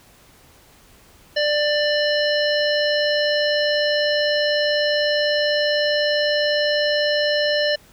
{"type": "harmonic tone", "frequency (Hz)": 592, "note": "D5", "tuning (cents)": 14, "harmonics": [1, 3, 5, 7, 9], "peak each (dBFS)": [-19, -24, -26, -27, -29], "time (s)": [1.36, 7.76], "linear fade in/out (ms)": 10, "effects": ["pink hiss -51 dBFS RMS until 7.92 s"]}